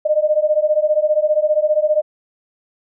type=beating tone pair; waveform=sine; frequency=602 / 617 Hz; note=D5 / D#5; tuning=+43 / -15 cents; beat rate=15 Hz; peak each=-16 dBFS; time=0.05-2.02 s; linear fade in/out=10 ms; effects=none